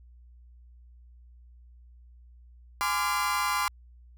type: chord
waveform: 35% pulse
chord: D half-diminished seventh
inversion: second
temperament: equal with one note detuned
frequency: 830.6 / 1024.4 / 1174.7 / 1396.9 Hz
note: Ab5 / C6 / D6 / F6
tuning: 0 / -37 / 0 / 0 cents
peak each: -33 / -27 / -29 / -32 dBFS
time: 2.81-3.68 s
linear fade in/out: 0 ms
effects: added 60 Hz sine -50 dBFS peak until 4.17 s